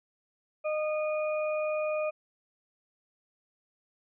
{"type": "harmonic tone", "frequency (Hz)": 614, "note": "D#5", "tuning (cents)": -23, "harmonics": [1, 2, 4], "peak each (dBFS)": [-28, -39, -39], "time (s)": [0.64, 2.11], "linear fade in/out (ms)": 20, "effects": []}